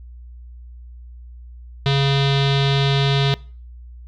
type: tone with low-pass filter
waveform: square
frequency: 138.59 Hz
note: C#3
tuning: in tune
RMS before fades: -17 dBFS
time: 1.86-3.34 s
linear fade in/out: 0 ms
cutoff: 3700 Hz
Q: 5.5
effects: noise-tail reverb RT60 0.4 s tail -22 dB re dry + added 60 Hz sine -36 dBFS peak until 4.07 s